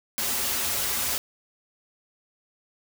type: noise with comb filter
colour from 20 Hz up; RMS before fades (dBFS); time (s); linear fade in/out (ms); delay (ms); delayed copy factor
white; -27; 0.18-1.18; 0; 6.4; -1
effects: none